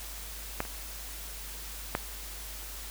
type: clicks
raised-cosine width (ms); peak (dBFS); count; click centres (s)
0.5; -14 / -28 / -12; 3; 0.604 / 0.652 / 1.951
effects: added 50 Hz sine -43 dBFS peak until 2.9 s + white hiss -43 dBFS RMS until 2.9 s